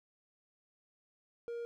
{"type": "tone", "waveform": "triangle", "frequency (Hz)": 470.2, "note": "A#4", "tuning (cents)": 15, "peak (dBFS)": -36, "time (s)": [1.48, 1.65], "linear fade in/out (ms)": 0, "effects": []}